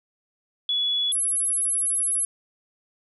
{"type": "tone pair in turn", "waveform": "sine", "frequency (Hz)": [3400, 10794], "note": ["G#7", "E9"], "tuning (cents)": [40, 40], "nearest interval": "octave + minor sixth", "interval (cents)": 2000, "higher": "second", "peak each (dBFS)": -21, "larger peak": "neither", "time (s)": [[0.69, 1.12], [1.12, 2.25]], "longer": "second", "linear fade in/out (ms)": 2, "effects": []}